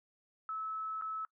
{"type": "tone with dropouts", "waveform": "sine", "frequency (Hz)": 1300, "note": "E6", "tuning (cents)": -24, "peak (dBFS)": -36, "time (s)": [0.49, 1.25], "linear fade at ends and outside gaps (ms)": 1, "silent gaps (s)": [1.013, 1.021], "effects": ["noise-tail reverb RT60 0.1 s tail -22 dB re dry"]}